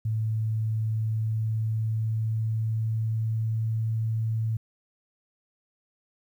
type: tone with pitch glide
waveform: sine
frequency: 110 to 111.6 Hz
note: A2 to A2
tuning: 0 to +25 cents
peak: -24 dBFS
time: 0.05-4.57 s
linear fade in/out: 5 ms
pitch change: +25 cents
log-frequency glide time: 0.92-3.93 s
effects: 10-bit